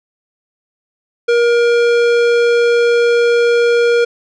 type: tone with tanh clipping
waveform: sine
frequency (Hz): 473.4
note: A#4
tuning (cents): +27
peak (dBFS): -11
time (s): 1.28-4.05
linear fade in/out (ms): 10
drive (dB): 17
effects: none